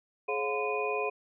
sine tone cluster, 423.1 / 542 / 713 / 1020 / 2470 Hz, G#4 / C#5 / F5 / C6 / D#7, +32 / -39 / +36 / -44 / -13 cents, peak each -32 / -37 / -36 / -36 / -35 dBFS, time 0.28-1.1 s, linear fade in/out 10 ms, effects none

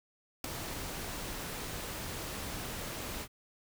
pink noise with ADSR envelope, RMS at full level -31 dBFS, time 0.44-3.28 s, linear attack 4 ms, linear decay 4 ms, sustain -9 dB, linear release 62 ms, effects none

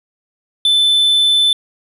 triangle tone, 3520 Hz, A7, in tune, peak -8 dBFS, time 0.65-1.53 s, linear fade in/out 2 ms, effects resampled to 32000 Hz

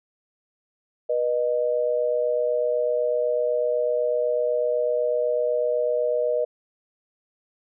sine tone pair together, 486 / 614 Hz, B4 / D#5, -28 / -23 cents, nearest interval major third, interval 405 cents, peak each -23 dBFS, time 1.09-6.45 s, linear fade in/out 10 ms, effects none

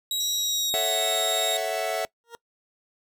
sawtooth tone with pitch glide, 3840 to 3741 Hz, B7 to A#7, -49 to +5 cents, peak -22 dBFS, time 0.11-1.57 s, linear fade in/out 2 ms, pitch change -46 cents, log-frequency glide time 0.31-0.97 s
sine tone, 5740 Hz, F8, 47 cents sharp, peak -29 dBFS, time 0.2-0.7 s, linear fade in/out 5 ms
45% pulse chord, F# minor seventh, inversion first, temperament equal, 440 / 554.4 / 659.3 / 740 Hz, A4 / C#5 / E5 / F#5, 0 / 0 / 0 / 0 cents, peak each -34 / -34 / -28 / -31 dBFS, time 0.74-2.05 s, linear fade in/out 0 ms
20% pulse tone with exponential growth, 467.1 Hz, A#4, 3 cents sharp, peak -30 dBFS, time 2.24-2.35 s, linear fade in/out 0 ms, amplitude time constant 23 ms
effects noise-tail reverb RT60 0.1 s tail -22 dB re dry

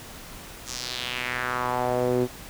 sawtooth tone with band-pass filter sweep, 124.5 Hz, B2, 14 cents sharp, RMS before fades -27 dBFS, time 0.65-2.28 s, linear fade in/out 50 ms, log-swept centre 6900 to 330 Hz, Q 2.5, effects pink hiss -42 dBFS RMS until 2.49 s

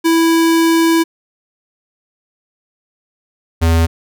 square tone pair in turn, 329.6 / 82.56 Hz, E4 / E2, 0 / +3 cents, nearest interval 2 octaves, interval 2397 cents, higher first, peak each -10 dBFS, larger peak neither, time 0.04-1.04 / 3.61-3.87 s, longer first, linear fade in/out 20 ms, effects none

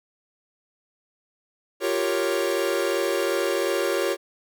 45% pulse chord, G half-diminished seventh, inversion third, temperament equal, 349.2 / 392 / 466.2 / 554.4 Hz, F4 / G4 / Bb4 / Db5, 0 / 0 / 0 / 0 cents, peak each -28 / -27 / -29 / -27 dBFS, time 1.8-4.17 s, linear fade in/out 50 ms, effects none

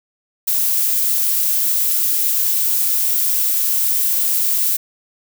violet noise, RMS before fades -17 dBFS, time 0.47-4.77 s, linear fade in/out 10 ms, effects none

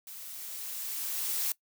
blue noise with level ramp, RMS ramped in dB -45 to -30 dBFS, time 0.07-1.52 s, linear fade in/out 2 ms, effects noise-tail reverb RT60 0.1 s tail -21 dB re dry

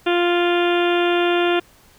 harmonic tone, 349.2 Hz, F4, in tune, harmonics 1 / 2 / 3 / 4 / 5 / 6 / 7 / 8 / 9 / 10, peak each -17 / -23 / -30 / -26 / -30 / -37 / -29 / -29 / -33 / -32 dBFS, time 0.06-1.6 s, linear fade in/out 10 ms, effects pink hiss -52 dBFS RMS until 1.98 s

